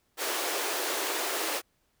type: high-pass noise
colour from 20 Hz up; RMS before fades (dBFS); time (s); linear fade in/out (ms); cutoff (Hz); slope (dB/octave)
pink; -31; 0.17-1.62; 50; 320; 48
effects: pink hiss -72 dBFS RMS until 2 s